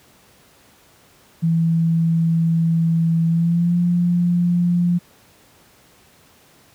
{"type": "tone with pitch glide", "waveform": "sine", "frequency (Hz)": [165, 174.81], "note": ["E3", "F3"], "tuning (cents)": [2, 2], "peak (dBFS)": -14, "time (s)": [1.42, 4.99], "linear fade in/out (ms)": 20, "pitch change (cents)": 100, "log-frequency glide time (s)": [3.27, 3.78], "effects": ["pink hiss -52 dBFS RMS until 6.74 s", "high-pass 80 Hz 12 dB/octave"]}